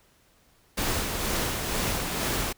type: noise with tremolo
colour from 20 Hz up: pink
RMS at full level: -27 dBFS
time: 0.77-2.53 s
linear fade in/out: 10 ms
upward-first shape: sine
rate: 2.1 Hz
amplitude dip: 35%
effects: pink hiss -62 dBFS RMS until 2.57 s